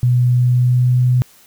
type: tone with pitch glide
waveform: sine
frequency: 123.47 to 125.12 Hz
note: B2 to B2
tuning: 0 to +23 cents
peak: -10 dBFS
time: 0.03-1.22 s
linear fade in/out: 0 ms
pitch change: +23 cents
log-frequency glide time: 0.3-1.02 s
effects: white hiss -48 dBFS RMS until 1.46 s